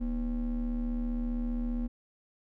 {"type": "ring-modulated tone", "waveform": "triangle", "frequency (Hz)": 138.59, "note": "C#3", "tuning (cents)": 0, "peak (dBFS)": -24, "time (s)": [0, 1.88], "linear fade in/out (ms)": 20, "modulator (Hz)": 101, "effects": []}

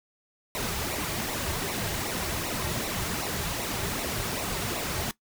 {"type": "noise with flanger", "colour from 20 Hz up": "pink", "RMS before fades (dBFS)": -31, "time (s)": [0.55, 5.11], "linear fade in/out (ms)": 0, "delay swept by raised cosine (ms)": [0.61, 4.11], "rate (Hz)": 2.6, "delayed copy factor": -0.65, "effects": ["noise-tail reverb RT60 0.1 s tail -18 dB re dry"]}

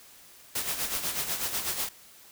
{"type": "noise with tremolo", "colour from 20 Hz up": "white", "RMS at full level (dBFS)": -29, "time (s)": [0.55, 1.89], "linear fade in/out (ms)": 5, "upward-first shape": "sine", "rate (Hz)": 8.1, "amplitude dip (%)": 60, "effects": ["white hiss -53 dBFS RMS until 2.31 s"]}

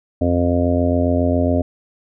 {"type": "harmonic tone", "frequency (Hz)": 87.3, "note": "F2", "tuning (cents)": 0, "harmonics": [1, 2, 3, 4, 5, 6, 7, 8], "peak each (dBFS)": [-19, -30, -18, -29, -26, -27, -21, -30], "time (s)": [0.21, 1.62], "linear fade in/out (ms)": 5, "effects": []}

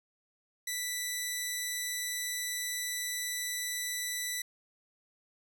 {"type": "tone", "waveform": "10% pulse", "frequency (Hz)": 1975.5, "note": "B6", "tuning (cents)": 0, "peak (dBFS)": -24, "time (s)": [0.67, 4.42], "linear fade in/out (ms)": 5, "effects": []}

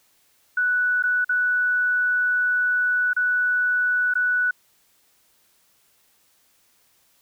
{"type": "tone with dropouts", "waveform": "sine", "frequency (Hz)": 1480, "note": "F#6", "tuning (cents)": 0, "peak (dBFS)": -18, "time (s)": [0.57, 4.51], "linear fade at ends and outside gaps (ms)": 5, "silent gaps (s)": [[1.026, 1.036], [1.246, 1.292], [3.133, 3.164], [4.139, 4.153]], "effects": ["white hiss -62 dBFS RMS until 7.21 s"]}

